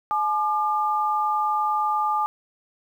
sine tone pair together, 851.5 / 1200 Hz, G#5 / D6, +43 / +37 cents, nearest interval tritone, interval 594 cents, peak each -23 dBFS, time 0.11-2.26 s, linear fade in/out 0 ms, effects 9-bit

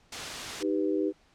white noise, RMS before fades -35 dBFS, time 0.12-0.63 s, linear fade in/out 5 ms
sine chord, Eb augmented, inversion none, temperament equal, 311.1 / 392 / 493.9 Hz, Eb4 / G4 / B4, 0 / 0 / 0 cents, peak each -28 / -29 / -33 dBFS, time 0.6-1.13 s, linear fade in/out 50 ms
effects pink hiss -63 dBFS RMS until 1.34 s + low-pass 6000 Hz 12 dB/octave

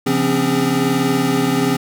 square tone cluster, 136.9 / 172.3 / 257.5 / 278.5 / 406.9 Hz, C#3 / F3 / C4 / C#4 / G#4, -21 / -23 / -28 / +8 / -35 cents, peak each -25 / -24 / -19 / -22 / -23 dBFS, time 0.06-1.77 s, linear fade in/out 10 ms, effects none

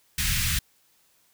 pink band-stop noise, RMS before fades -25 dBFS, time 0.18-0.59 s, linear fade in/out 5 ms, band 150 to 1700 Hz, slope 24 dB/octave, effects white hiss -64 dBFS RMS until 1.33 s

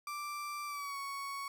35% pulse tone with pitch glide, 1174.7 to 1112.6 Hz, D6 to C#6, 0 to +6 cents, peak -37 dBFS, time 0.07-1.48 s, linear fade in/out 2 ms, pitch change -94 cents, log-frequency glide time 0.66-0.97 s, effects none

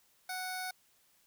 10% pulse tone with notch filter, 740 Hz, F#5, in tune, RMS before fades -39 dBFS, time 0.29-0.71 s, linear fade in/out 5 ms, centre 3000 Hz, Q 1.3, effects white hiss -69 dBFS RMS until 1.26 s

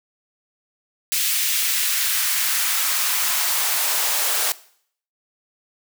white noise with high-pass filter sweep, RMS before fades -21 dBFS, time 1.12-4.52 s, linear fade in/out 0 ms, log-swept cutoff 2600 to 570 Hz, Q 1.1, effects noise-tail reverb RT60 0.6 s tail -19 dB re dry

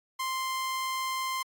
sawtooth tone, 1046.5 Hz, C6, in tune, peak -26 dBFS, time 0.19-1.43 s, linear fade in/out 10 ms, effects AAC 64 kbps

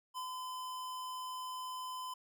square tone with ADSR envelope, 1018 Hz, C6, 48 cents flat, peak -39 dBFS, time 0.14-2.14 s, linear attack 35 ms, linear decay 98 ms, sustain -2 dB, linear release 6 ms, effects none

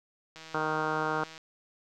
click train, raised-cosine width 0.2 ms, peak -29 dBFS, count 164, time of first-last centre 0.36-1.379 s, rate 160 Hz
harmonic tone, 155.56 Hz, D#3, in tune, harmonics 1 / 2 / 3 / 4 / 5 / 6 / 7 / 8 / 9 / 10, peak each -40 / -38 / -35 / -39 / -36 / -36 / -37 / -37 / -35 / -41 dBFS, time 0.54-1.24 s, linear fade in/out 5 ms
effects none

